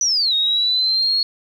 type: linear two-way sweep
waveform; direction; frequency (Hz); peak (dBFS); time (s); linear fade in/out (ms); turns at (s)
sine; down then up; 6010 to 3729 to 4338; -15; 0.01-1.23; 2; 0.34
effects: 8-bit